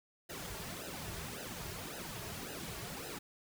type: noise with flanger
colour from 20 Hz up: pink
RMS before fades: -44 dBFS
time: 0.29-3.19 s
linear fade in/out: 10 ms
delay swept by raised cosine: 0.88 to 3.98 ms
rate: 1.8 Hz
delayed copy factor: -0.85
effects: none